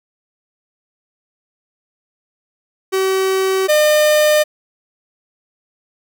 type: tone pair in turn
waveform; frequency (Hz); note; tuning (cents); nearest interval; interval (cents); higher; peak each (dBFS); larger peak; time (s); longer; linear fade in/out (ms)
45% pulse; 381.4 / 605.4; G4 / D#5; -47 / -48; minor sixth; 799; second; -14 / -10; second; 2.92-3.68 / 3.68-4.44; neither; 20
effects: none